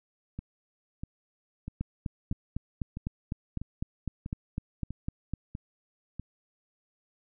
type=two click trains; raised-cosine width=5 ms; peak=-19 / -24 dBFS; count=15 / 10; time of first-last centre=1.81-5.336 / 0.39-6.196 s; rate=3.97 / 1.55 Hz; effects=none